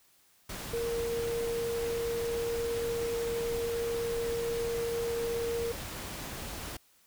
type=tone in noise; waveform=sine; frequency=466.2 Hz; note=A#4; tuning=in tune; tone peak=-30 dBFS; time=0.73-5.72 s; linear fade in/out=5 ms; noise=pink; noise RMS=-40 dBFS; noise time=0.49-6.77 s; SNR=+7 dB; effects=white hiss -65 dBFS RMS until 7.06 s